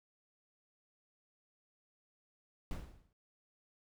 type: noise with exponential decay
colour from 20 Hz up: brown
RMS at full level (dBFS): -37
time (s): 2.71-3.13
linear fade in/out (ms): 1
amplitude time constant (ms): 90
effects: none